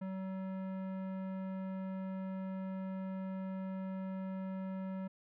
sine tone with tanh clipping, 189.7 Hz, F#3, 43 cents sharp, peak -40 dBFS, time 0.01-5.08 s, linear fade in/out 10 ms, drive 16 dB, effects none

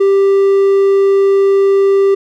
triangle tone, 393.3 Hz, G4, 6 cents sharp, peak -5 dBFS, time 0-2.15 s, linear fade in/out 10 ms, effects none

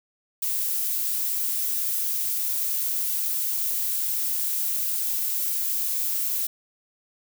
violet noise, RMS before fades -26 dBFS, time 0.42-6.47 s, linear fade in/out 5 ms, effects none

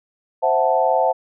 sine chord, F# half-diminished seventh, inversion second, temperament equal, 523.3 / 659.3 / 740 / 880 Hz, C5 / E5 / F#5 / A5, 0 / 0 / 0 / 0 cents, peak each -20 dBFS, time 0.42-1.13 s, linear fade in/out 20 ms, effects none

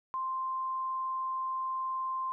sine tone, 1046.5 Hz, C6, in tune, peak -31 dBFS, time 0.14-2.32 s, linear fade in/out 0 ms, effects none

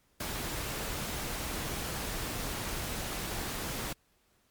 pink noise, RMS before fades -36 dBFS, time 0.2-3.93 s, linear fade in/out 5 ms, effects pink hiss -70 dBFS RMS until 4.5 s + MP3 96 kbps

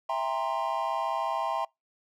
triangle chord, C dominant seventh, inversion first, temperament equal with one note detuned, 659.3 / 798.2 / 932.3 / 1046.5 Hz, E5 / G5 / Bb5 / C6, 0 / +31 / 0 / 0 cents, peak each -31 dBFS, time 0.09-1.65 s, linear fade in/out 5 ms, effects noise-tail reverb RT60 0.2 s tail -26 dB re dry

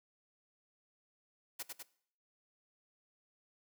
white noise with echo, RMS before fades -41 dBFS, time 1.59-1.63 s, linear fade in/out 10 ms, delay 100 ms, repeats 2, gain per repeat -3 dB, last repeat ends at 1.83 s, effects noise-tail reverb RT60 0.6 s tail -20 dB re dry + high-pass 200 Hz 12 dB/octave

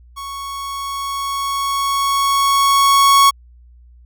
45% pulse tone with level ramp, 1108.7 Hz, C#6, in tune, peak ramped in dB -27 to -7 dBFS, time 0.16-3.31 s, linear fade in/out 20 ms, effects added 60 Hz sine -42 dBFS peak until 4.05 s

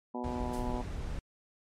harmonic tone, 122.9 Hz, B2, 8 cents flat, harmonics 2 / 3 / 4 / 5 / 6 / 7 / 8, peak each -37 / -42 / -45 / -44 / -44 / -43 / -44 dBFS, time 0.14-0.82 s, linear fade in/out 10 ms
brown noise, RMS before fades -37 dBFS, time 0.24-1.19 s, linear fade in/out 0 ms
blue noise with exponential decay, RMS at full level -43 dBFS, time 0.53-0.86 s, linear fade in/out 5 ms, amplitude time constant 71 ms
effects low-pass 9000 Hz 12 dB/octave + MP3 64 kbps

